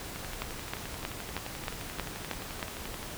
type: two click trains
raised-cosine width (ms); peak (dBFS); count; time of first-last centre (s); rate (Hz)
0.3; -23 / -16; 34 / 8; 0.16-3.03 / 0.42-2.628; 11.5 / 3.17
effects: pink hiss -41 dBFS RMS until 3.17 s